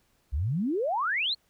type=exponential sweep; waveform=sine; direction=up; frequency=60.7 to 4435 Hz; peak=-25 dBFS; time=0.32-1.35 s; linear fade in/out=20 ms; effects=pink hiss -69 dBFS RMS until 1.49 s